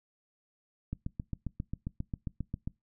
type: click train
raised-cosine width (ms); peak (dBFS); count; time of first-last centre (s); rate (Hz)
5; -22; 14; 0.93-2.675; 7.45
effects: noise-tail reverb RT60 0.2 s tail -23 dB re dry